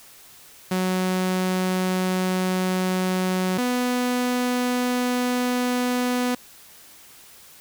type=tone pair in turn; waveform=sawtooth; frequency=185 / 247.8 Hz; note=F#3 / B3; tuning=0 / +6 cents; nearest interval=perfect fourth; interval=506 cents; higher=second; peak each=-17 dBFS; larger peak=neither; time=0.71-3.58 / 3.58-6.35 s; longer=first; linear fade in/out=5 ms; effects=white hiss -48 dBFS RMS until 7.6 s